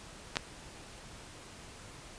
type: clicks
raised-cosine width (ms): 0.2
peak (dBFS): -19 / -10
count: 2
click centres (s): 0.357 / 0.369
effects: pink hiss -50 dBFS RMS until 2.18 s + resampled to 22050 Hz